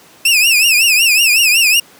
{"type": "tone with vibrato", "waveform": "sawtooth", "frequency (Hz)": 2617, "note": "E7", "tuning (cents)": -13, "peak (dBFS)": -5, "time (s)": [0.25, 1.8], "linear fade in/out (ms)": 5, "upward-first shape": "triangle", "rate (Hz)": 5.4, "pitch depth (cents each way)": 170, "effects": ["pink hiss -43 dBFS RMS until 1.99 s", "high-pass 200 Hz 12 dB/octave"]}